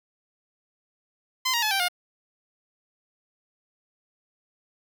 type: tone with pitch steps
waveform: 10% pulse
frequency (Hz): 1032 / 940.9 / 857.8 / 782.1 / 713.1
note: C6 / A#5 / A5 / G5 / F5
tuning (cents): -24 / +16 / -44 / -4 / +36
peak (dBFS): -14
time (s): 1.45-1.885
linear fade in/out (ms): 10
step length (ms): 87
effects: none